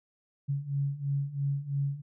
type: beating tone pair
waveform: sine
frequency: 138.59 / 141.59 Hz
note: C#3 / C#3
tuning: 0 / +37 cents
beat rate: 3 Hz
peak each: -33 / -30 dBFS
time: 0.48-2.02 s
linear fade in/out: 20 ms
effects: none